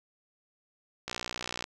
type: click train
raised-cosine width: 0.2 ms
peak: -17 dBFS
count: 35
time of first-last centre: 1.08-1.641 s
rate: 60.6 Hz
effects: none